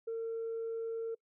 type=tone; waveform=sine; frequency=454.8 Hz; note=A#4; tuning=43 cents flat; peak=-33 dBFS; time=0.07-1.15 s; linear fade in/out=10 ms; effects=noise-tail reverb RT60 0.1 s tail -25 dB re dry + tanh soft clip ceiling -32 dBFS